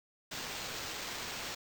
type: noise with sample-and-hold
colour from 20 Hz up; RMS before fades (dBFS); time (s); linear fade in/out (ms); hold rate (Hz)
white; -41; 0.31-1.55; 10; 11025
effects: none